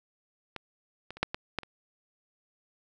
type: clicks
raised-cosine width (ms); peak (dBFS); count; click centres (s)
0.3; -21 / -24 / -29 / -9 / -16 / -13 / -29; 7; 0.563 / 1.106 / 1.17 / 1.23 / 1.345 / 1.587 / 1.633
effects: none